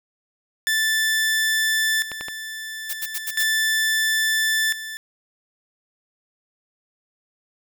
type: tone with tremolo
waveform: sawtooth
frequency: 1760 Hz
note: A6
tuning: in tune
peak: -15 dBFS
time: 0.67-4.97 s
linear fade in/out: 0 ms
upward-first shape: square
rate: 0.37 Hz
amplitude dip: 75%
type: clicks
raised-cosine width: 0.3 ms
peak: -15 dBFS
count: 3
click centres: 2.117 / 2.21 / 2.284 s
type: noise bursts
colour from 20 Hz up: blue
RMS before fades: -27 dBFS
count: 5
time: 2.89-3.436 s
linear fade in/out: 10 ms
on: 46 ms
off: 79 ms
effects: none